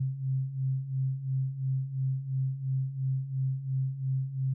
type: beating tone pair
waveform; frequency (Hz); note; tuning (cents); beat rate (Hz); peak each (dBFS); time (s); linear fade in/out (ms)
sine; 130.81 / 133.71; C3 / C3; 0 / +38; 2.9; -34 / -29; 0-4.54; 10
effects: none